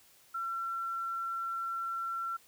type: tone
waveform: sine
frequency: 1355 Hz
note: E6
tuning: 47 cents sharp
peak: -33 dBFS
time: 0.34-2.37 s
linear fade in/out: 10 ms
effects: white hiss -62 dBFS RMS until 2.47 s